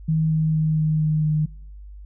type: tone with pitch steps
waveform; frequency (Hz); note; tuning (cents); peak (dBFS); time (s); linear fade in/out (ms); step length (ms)
sine; 158.6 / 157.6 / 156.6 / 155.61 / 154.62 / 153.64; D#3 / D#3 / D#3 / D#3 / D#3 / D#3; +33 / +23 / +11 / +1 / -11 / -22; -17; 0.08-1.46; 10; 230
effects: noise-tail reverb RT60 0.6 s tail -24 dB re dry + added 50 Hz sine -37 dBFS peak until 2.05 s